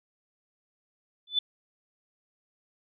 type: tone with exponential growth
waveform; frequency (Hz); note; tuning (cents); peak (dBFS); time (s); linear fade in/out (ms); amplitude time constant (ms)
sine; 3500; A7; -10; -19; 1.27-1.39; 5; 26
effects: none